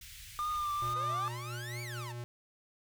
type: band-stop noise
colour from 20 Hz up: pink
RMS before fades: -49 dBFS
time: 0.01-0.94 s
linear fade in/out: 5 ms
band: 100 to 2000 Hz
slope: 24 dB/octave
type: tone with vibrato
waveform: triangle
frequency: 1200 Hz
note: D6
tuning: 37 cents sharp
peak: -30 dBFS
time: 0.39-1.28 s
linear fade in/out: 0 ms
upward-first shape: triangle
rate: 2.2 Hz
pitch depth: 43 cents each way
type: tone with tremolo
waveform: square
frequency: 120 Hz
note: B2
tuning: 49 cents flat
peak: -39 dBFS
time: 0.82-2.24 s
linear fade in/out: 0 ms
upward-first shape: triangle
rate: 4.5 Hz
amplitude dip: 35%
type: exponential two-way sweep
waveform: sawtooth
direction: up then down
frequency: 480.2 to 2337 to 836 Hz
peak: -39 dBFS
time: 0.95-2.13 s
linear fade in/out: 20 ms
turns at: 1.82 s
effects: none